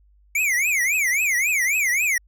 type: tone with vibrato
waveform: square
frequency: 2217 Hz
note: C#7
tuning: in tune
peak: -19 dBFS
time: 0.35-2.18 s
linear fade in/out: 5 ms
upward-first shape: triangle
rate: 3.7 Hz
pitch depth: 290 cents each way
effects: added 50 Hz sine -53 dBFS peak until 2.27 s